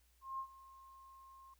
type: tone with ADSR envelope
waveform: sine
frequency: 1067 Hz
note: C6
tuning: 34 cents sharp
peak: -38 dBFS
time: 0.21-1.54 s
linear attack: 180 ms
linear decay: 77 ms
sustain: -18 dB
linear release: 5 ms
effects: added 60 Hz sine -70 dBFS peak until 1.59 s + white hiss -75 dBFS RMS until 1.59 s